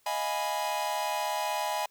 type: chord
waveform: 45% pulse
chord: F half-diminished seventh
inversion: third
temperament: equal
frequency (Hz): 622.3 / 698.5 / 830.6 / 987.8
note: Eb5 / F5 / Ab5 / Cb6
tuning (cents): 0 / 0 / 0 / 0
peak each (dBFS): -36 / -38 / -32 / -34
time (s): 0.06-1.86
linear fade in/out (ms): 5
effects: white hiss -67 dBFS RMS until 1.9 s